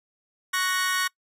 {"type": "chord", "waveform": "sawtooth", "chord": "F# major", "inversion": "second", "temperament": "equal", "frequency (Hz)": [1108.7, 1480, 1864.7], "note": ["C#6", "F#6", "A#6"], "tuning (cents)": [0, 0, 0], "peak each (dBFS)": -24, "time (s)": [0.53, 1.08], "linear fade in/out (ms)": 10, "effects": ["noise-tail reverb RT60 0.1 s tail -24 dB re dry", "resampled to 32000 Hz"]}